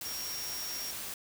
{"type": "tone in noise", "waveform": "sine", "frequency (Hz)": 5588, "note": "F8", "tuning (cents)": 0, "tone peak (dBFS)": -38, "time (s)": [0.05, 0.91], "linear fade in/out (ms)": 2, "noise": "white", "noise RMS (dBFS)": -40, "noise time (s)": [0.01, 1.14], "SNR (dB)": -1, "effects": []}